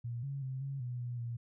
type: tone with pitch steps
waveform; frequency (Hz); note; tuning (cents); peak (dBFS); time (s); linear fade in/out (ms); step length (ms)
sine; 118.8 / 138.7 / 131.2 / 137.5 / 123.2 / 121.7 / 118.2; A#2 / C#3 / C3 / C#3 / B2 / B2 / A#2; +33 / +1 / +5 / -14 / -4 / -25 / +24; -36; 0.04-1.37; 10; 190
effects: none